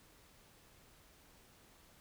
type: silence
effects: pink hiss -64 dBFS RMS until 2 s